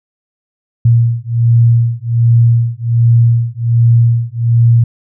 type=beating tone pair; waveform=sine; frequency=116.54 / 117.84 Hz; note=A#2 / A#2; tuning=0 / +19 cents; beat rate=1.3 Hz; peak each=-10 dBFS; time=0.85-4.84 s; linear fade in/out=5 ms; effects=none